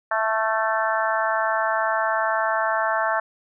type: harmonic tone with a mistuned harmonic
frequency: 220.2 Hz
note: A3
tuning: 2 cents sharp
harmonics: 3 / 4 / 5 / 6 / 7 / 8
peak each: -25 / -26 / -27 / -28 / -28 / -29 dBFS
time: 0.11-3.2 s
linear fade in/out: 5 ms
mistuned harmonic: 6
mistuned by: +23 cents
effects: none